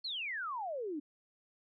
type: exponential sweep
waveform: sine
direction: down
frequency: 4430 to 278.6 Hz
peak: -36 dBFS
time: 0.04-1 s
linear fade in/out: 10 ms
effects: none